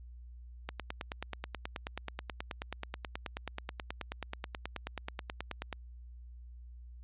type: click train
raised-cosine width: 0.3 ms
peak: -21 dBFS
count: 48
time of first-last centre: 0.69-5.728 s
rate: 9.33 Hz
effects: added 60 Hz sine -47 dBFS peak until 7.03 s + resampled to 8000 Hz